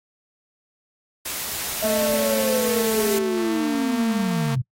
white noise, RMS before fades -28 dBFS, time 1.25-3.19 s, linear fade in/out 10 ms
sine linear sweep, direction down, 650 to 121 Hz, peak -21 dBFS, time 1.82-4.62 s, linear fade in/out 10 ms
sawtooth tone with pitch glide, 220.1 to 228 Hz, A3 to A#3, +1 to -38 cents, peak -21 dBFS, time 1.83-4.56 s, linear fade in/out 20 ms, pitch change +61 cents, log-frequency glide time 3.33-3.78 s
brown noise with exponential growth, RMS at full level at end -31 dBFS, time 2.05-2.13 s, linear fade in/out 5 ms, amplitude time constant 16 ms
effects noise-tail reverb RT60 0.1 s tail -23 dB re dry + AAC 48 kbps

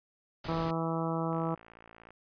pink noise, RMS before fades -41 dBFS, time 0.44-0.71 s, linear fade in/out 5 ms
harmonic tone, 164 Hz, E3, 9 cents flat, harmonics 1 / 2 / 3 / 4 / 5 / 6 / 7 / 8, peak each -33 / -36 / -38 / -39 / -40 / -41 / -41 / -42 dBFS, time 0.48-1.55 s, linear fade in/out 10 ms
click train, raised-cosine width 0.5 ms, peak -37 dBFS, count 45, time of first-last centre 1.33-2.106 s, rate 56.7 Hz
effects resampled to 11025 Hz

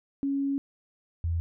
sine tone pair in turn, 277.2 / 83.83 Hz, C#4 / E2, 0 / +30 cents, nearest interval octave + major sixth, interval 2070 cents, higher first, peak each -25 dBFS, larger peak neither, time 0.23-0.58 / 1.24-1.4 s, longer first, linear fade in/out 0 ms, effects none

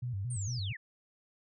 sine tone with vibrato, 109.7 Hz, A2, 5 cents flat, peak -33 dBFS, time 0.02-0.73 s, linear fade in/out 10 ms, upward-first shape square, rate 4.4 Hz, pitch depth 200 cents each way
sine linear sweep, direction down, 9120 to 1661.2 Hz, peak -40 dBFS, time 0.3-0.77 s, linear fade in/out 10 ms
effects none

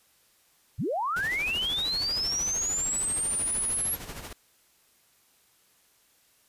sine linear sweep, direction up, 63.8 to 11400 Hz, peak -26 dBFS, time 0.78-3.96 s, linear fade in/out 20 ms
pink noise with tremolo, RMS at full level -38 dBFS, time 1.16-4.33 s, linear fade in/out 5 ms, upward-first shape sine, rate 13 Hz, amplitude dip 60%
effects white hiss -64 dBFS RMS until 6.48 s + resampled to 32000 Hz

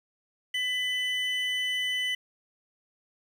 triangle tone pair together, 1999 / 3001 Hz, B6 / F#7, +20 / +24 cents, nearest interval perfect fifth, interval 704 cents, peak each -28 / -28 dBFS, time 0.54-2.15 s, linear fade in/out 5 ms, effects 9-bit

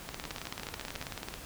two click trains, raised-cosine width 0.2 ms, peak -20 / -21 dBFS, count 24 / 12, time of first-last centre 0.09-1.34 / 0.24-1.026 s, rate 18.4 / 14 Hz, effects pink hiss -46 dBFS RMS until 1.45 s

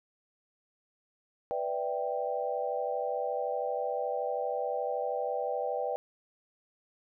sine chord, E minor seventh, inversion second, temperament equal, 493.9 / 587.3 / 659.3 / 784 Hz, B4 / D5 / E5 / G5, 0 / 0 / 0 / 0 cents, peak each -34 / -35 / -38 / -35 dBFS, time 1.51-5.96 s, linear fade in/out 0 ms, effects none

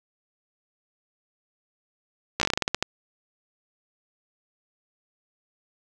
slowing click train, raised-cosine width 0.2 ms, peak -5 dBFS, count 12, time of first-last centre 2.4-2.826 s, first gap 14 ms, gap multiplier 1.19, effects none

